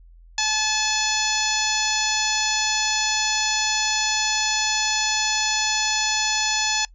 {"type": "harmonic tone", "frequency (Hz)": 862, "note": "A5", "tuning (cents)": -36, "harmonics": [1, 2, 3, 4, 5, 6, 7, 8], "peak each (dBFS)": [-28, -28, -28, -28, -28, -28, -28, -28], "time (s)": [0.38, 6.85], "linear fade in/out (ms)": 2, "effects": ["noise-tail reverb RT60 0.1 s tail -23 dB re dry", "added 42 Hz sine -45 dBFS peak until 6.94 s"]}